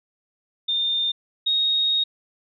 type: tone pair in turn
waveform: sine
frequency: 3619 / 3744 Hz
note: A7 / A#7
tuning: +48 / +7 cents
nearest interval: minor second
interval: 59 cents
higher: second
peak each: -20 / -18 dBFS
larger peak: second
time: 0.68-1.12 / 1.46-2.04 s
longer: second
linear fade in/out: 10 ms
effects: none